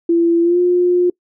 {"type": "tone with pitch glide", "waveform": "sine", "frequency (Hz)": [337.9, 355.9], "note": ["E4", "F4"], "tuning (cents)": [43, 33], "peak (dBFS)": -10, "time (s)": [0.09, 1.1], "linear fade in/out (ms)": 5, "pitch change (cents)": 90, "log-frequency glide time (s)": [0.42, 0.59], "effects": ["noise-tail reverb RT60 0.1 s tail -25 dB re dry"]}